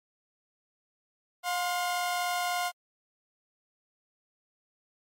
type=tone pair together; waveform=sawtooth; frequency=712.2 / 1046.5 Hz; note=F5 / C6; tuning=+34 / 0 cents; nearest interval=perfect fifth; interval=666 cents; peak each=-25 / -31 dBFS; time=1.43-2.72 s; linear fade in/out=50 ms; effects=MP3 64 kbps